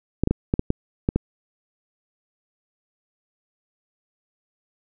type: clicks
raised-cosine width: 3 ms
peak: -6 dBFS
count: 8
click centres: 0.236 / 0.274 / 0.31 / 0.539 / 0.594 / 0.704 / 1.089 / 1.16 s
effects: none